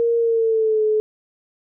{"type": "tone with pitch glide", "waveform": "sine", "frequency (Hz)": [466.2, 430], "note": ["A#4", "A4"], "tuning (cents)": [0, -40], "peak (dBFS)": -15, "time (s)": [0, 1], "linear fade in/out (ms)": 0, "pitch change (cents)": -140, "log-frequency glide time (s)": [0.17, 0.83], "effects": []}